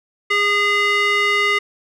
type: tone with band-pass filter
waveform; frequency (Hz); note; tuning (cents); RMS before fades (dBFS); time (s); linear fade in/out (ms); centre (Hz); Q
square; 409.2; G#4; -26; -17; 0.3-1.59; 10; 2100; 2.3
effects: none